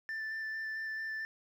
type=tone with vibrato; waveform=sine; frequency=1769 Hz; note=A6; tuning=9 cents sharp; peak=-33 dBFS; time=0.09-1.25 s; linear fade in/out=0 ms; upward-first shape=square; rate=4.5 Hz; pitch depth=9 cents each way; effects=tanh soft clip ceiling -35 dBFS + 11-bit